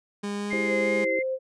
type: tone with pitch glide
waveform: 30% pulse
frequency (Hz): 203.6 to 207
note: G#3 to G#3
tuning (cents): -34 to -5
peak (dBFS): -26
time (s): 0.23-1.05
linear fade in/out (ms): 10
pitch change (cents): +29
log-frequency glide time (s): 0.35-0.61
type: tone with vibrato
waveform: sine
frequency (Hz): 2093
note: C7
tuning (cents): 0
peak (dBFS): -27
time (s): 0.5-1.23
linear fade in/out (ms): 20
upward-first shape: sine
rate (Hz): 2.8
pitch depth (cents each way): 22
type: chord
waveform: sine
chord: C major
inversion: first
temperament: just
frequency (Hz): 327 / 392.4 / 523.3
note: E4 / G4 / C5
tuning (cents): -14 / +2 / 0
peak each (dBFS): -32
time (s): 0.53-1.19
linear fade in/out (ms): 0
type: tone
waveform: sine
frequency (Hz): 523.3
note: C5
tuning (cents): 0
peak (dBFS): -25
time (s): 0.67-1.39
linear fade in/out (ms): 50
effects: resampled to 22050 Hz